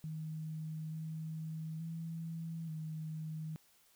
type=tone with pitch steps; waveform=sine; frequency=157.1 / 158.8 / 164.2 / 157.1 Hz; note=D#3 / D#3 / E3 / D#3; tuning=+17 / +36 / -6 / +17 cents; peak=-39 dBFS; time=0.04-3.56 s; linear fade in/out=0 ms; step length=880 ms; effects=white hiss -68 dBFS RMS until 3.95 s